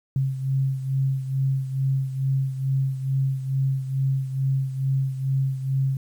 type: beating tone pair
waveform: sine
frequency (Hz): 133.9 / 136.2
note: C3 / C#3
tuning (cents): +40 / -30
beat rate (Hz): 2.3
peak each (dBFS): -22 / -28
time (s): 0.16-5.97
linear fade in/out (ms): 2
effects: 9-bit